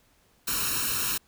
white noise with comb filter, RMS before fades -28 dBFS, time 0.47-1.18 s, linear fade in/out 10 ms, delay 0.73 ms, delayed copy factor +0.8, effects pink hiss -64 dBFS RMS until 1.27 s

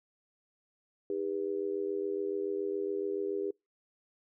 sine tone with amplitude modulation, 400 Hz, G4, 35 cents sharp, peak -27 dBFS, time 1.1-3.51 s, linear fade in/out 2 ms, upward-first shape sine, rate 87.1 Hz, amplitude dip 90%, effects noise-tail reverb RT60 0.2 s tail -26 dB re dry

